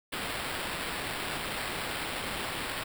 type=noise with sample-and-hold; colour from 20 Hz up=white; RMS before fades=-35 dBFS; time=0.12-2.84 s; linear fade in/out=10 ms; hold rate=6300 Hz; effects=none